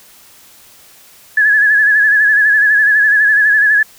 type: tone with vibrato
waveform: sine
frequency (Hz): 1698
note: G#6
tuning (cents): +38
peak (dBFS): -7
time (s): 1.37-3.83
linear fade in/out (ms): 5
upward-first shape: sine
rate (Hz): 12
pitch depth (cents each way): 56
effects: white hiss -43 dBFS RMS until 3.98 s